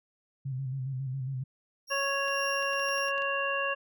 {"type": "tone with vibrato", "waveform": "sine", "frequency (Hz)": 132.2, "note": "C3", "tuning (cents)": 18, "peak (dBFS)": -31, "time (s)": [0.45, 1.44], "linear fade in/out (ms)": 10, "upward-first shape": "square", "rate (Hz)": 7.3, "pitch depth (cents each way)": 53}
{"type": "tone with tremolo", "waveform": "40% pulse", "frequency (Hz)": 5588, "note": "F8", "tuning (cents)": 0, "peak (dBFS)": -35, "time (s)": [1.87, 3.12], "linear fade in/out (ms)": 50, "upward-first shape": "sine", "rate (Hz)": 2.1, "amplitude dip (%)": 45}
{"type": "harmonic tone", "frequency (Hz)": 554.4, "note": "C#5", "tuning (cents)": 0, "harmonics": [1, 2, 3, 5], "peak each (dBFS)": [-33, -33, -33, -33], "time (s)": [1.9, 3.75], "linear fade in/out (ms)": 20}
{"type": "clicks", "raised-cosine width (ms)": 0.2, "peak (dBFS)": -30, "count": 9, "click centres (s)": [2.282, 2.626, 2.733, 2.796, 2.887, 2.981, 3.084, 3.18, 3.221]}
{"effects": []}